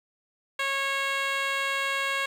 10% pulse tone with band-pass filter, 548 Hz, C#5, 20 cents flat, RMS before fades -28 dBFS, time 0.59-2.26 s, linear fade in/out 5 ms, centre 2000 Hz, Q 0.57, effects 8-bit

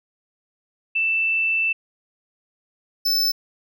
sine / square tone pair in turn, 2657 / 5274 Hz, E7 / E8, +13 / 0 cents, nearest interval octave, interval 1187 cents, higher second, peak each -18 dBFS, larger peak neither, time 0.95-1.73 / 3.05-3.32 s, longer first, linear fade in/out 10 ms, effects none

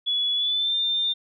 sine tone with pitch glide, 3400 to 3602 Hz, G#7 to A7, +40 to +40 cents, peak -21 dBFS, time 0.06-1.14 s, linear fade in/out 20 ms, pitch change +100 cents, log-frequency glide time 0.35-0.76 s, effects none

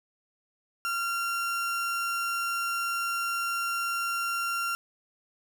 35% pulse tone, 1379 Hz, F6, 22 cents flat, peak -26 dBFS, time 0.85-4.75 s, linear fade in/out 0 ms, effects 11-bit

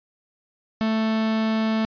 45% pulse tone, 220.6 Hz, A3, 5 cents sharp, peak -20 dBFS, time 0.81-1.85 s, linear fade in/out 0 ms, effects resampled to 11025 Hz

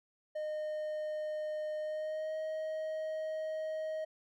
triangle tone with pitch glide, 613 to 628.1 Hz, D#5 to D#5, -26 to +16 cents, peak -33 dBFS, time 0.35-4.05 s, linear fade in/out 10 ms, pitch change +42 cents, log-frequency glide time 1.79-2.36 s, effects none

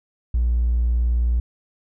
triangle tone, 59.3 Hz, A#1, 30 cents sharp, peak -13 dBFS, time 0.34-1.4 s, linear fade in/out 5 ms, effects tanh soft clip ceiling -13 dBFS

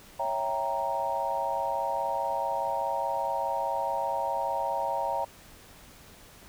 sine chord, C# diminished seventh, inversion none, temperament equal, 554.4 / 659.3 / 784 / 932.3 Hz, C#5 / E5 / G5 / Bb5, 0 / 0 / 0 / 0 cents, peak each -34 / -34 / -33 / -30 dBFS, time 0.19-5.25 s, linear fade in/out 10 ms, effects pink hiss -52 dBFS RMS until 6.48 s

